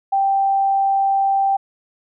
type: tone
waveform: sine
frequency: 784 Hz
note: G5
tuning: in tune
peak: -14 dBFS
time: 0.12-1.57 s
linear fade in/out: 10 ms
effects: none